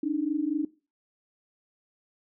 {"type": "tone pair together", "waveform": "sine", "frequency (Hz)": [286, 310.4], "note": ["D4", "D#4"], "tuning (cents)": [-46, -4], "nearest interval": "minor second", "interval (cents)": 142, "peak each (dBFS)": -28, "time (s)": [0.03, 0.65], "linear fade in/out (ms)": 5, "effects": ["noise-tail reverb RT60 0.3 s tail -19 dB re dry"]}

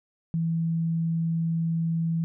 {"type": "tone", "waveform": "sine", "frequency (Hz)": 164.81, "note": "E3", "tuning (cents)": 0, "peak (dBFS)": -23, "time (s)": [0.34, 2.24], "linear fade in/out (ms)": 0, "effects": []}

